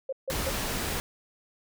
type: tone bursts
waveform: sine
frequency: 533 Hz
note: C5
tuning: 32 cents sharp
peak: -28 dBFS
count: 3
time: 0.09-0.498 s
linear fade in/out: 5 ms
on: 36 ms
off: 150 ms
type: noise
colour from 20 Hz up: pink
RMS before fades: -31 dBFS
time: 0.3-1 s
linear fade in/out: 0 ms
effects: none